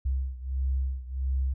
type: beating tone pair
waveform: sine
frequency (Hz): 65.41 / 66.91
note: C2 / C2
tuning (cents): 0 / +39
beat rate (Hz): 1.5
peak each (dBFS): -28 / -31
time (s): 0.05-1.54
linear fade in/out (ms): 10
effects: none